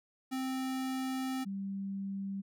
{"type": "tone pair in turn", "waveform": ["square", "sine"], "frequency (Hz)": [261.6, 195.98], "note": ["C4", "G3"], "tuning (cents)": [0, 0], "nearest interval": "perfect fourth", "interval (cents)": 500, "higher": "first", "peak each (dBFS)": [-34, -35], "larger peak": "first", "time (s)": [[0.31, 1.45], [1.45, 2.42]], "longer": "first", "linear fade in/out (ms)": 20, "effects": []}